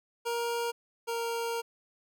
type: tone pair in turn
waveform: 25% pulse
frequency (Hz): 470 / 464.6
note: A#4 / A#4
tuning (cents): +14 / -6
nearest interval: unison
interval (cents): 20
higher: first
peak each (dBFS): -26 / -27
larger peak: first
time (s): 0.25-0.72 / 1.07-1.62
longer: second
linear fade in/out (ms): 20
effects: none